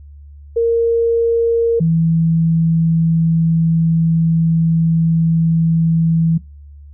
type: tone pair in turn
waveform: sine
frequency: 463.4 / 163.84 Hz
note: A#4 / E3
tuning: -10 / -10 cents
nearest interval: octave + tritone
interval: 1800 cents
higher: first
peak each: -11 dBFS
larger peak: neither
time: 0.56-1.8 / 1.8-6.38 s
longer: second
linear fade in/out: 10 ms
effects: noise-tail reverb RT60 0.3 s tail -22 dB re dry + added 72 Hz sine -35 dBFS peak until 6.93 s